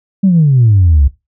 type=exponential sweep; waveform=sine; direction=down; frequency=200 to 65.41 Hz; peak=-4 dBFS; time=0.23-1.08 s; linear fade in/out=10 ms; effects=noise-tail reverb RT60 0.2 s tail -17 dB re dry + tanh soft clip ceiling -1 dBFS